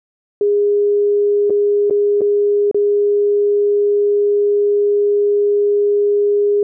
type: tone with dropouts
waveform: sine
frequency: 410 Hz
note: G#4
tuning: 22 cents flat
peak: -11 dBFS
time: 0.41-6.63 s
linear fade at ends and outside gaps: 2 ms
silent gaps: 1.498-1.504 / 1.899-1.908 / 2.209-2.216 / 2.713-2.745 s
effects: none